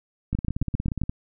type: two click trains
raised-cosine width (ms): 5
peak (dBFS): -15 / -12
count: 14 / 6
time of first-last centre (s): 0.33-1.095 / 0.35-1.017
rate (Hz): 17 / 7.5
effects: none